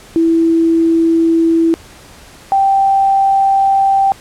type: tone pair in turn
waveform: sine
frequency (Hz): 329.6 / 782.2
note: E4 / G5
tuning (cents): 0 / -4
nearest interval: octave + minor third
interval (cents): 1496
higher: second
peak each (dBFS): -8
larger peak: neither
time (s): 0.16-1.74 / 2.52-4.12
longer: second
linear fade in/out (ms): 0
effects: pink hiss -39 dBFS RMS until 4.2 s + low-pass 11000 Hz 12 dB/octave